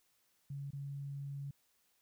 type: tone with dropouts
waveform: sine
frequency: 140.3 Hz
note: C#3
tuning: 21 cents sharp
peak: -40 dBFS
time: 0.5-1.51 s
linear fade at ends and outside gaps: 5 ms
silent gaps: 0.707-0.731 s
effects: white hiss -75 dBFS RMS until 2.01 s